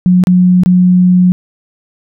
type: tone with dropouts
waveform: sine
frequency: 181 Hz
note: F#3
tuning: 38 cents flat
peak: -4 dBFS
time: 0.06-1.32 s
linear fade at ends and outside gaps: 0 ms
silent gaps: 0.238-0.271 / 0.635-0.66 s
effects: none